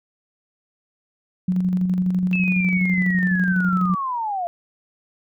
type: tone with tremolo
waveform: sine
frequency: 182.7 Hz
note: F#3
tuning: 22 cents flat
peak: -16 dBFS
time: 1.48-3.95 s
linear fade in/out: 5 ms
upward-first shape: square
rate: 12 Hz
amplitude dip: 35%
type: linear sweep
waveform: sine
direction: down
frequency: 2637 to 676 Hz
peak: -22 dBFS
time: 2.33-4.47 s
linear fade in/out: 0 ms
effects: none